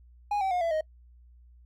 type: tone with pitch steps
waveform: triangle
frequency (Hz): 824 / 768.8 / 717.3 / 669.3 / 624.5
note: G#5 / G5 / F5 / E5 / D#5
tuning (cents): -14 / -34 / +46 / +26 / +6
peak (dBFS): -23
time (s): 0.31-0.81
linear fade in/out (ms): 5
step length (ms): 100
effects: noise-tail reverb RT60 0.1 s tail -24 dB re dry + added 60 Hz sine -52 dBFS peak until 1.65 s